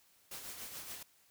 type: noise with tremolo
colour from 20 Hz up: white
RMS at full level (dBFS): -44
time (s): 0.31-1.03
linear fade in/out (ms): 5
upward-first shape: triangle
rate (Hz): 7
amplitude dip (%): 55
effects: white hiss -68 dBFS RMS until 1.3 s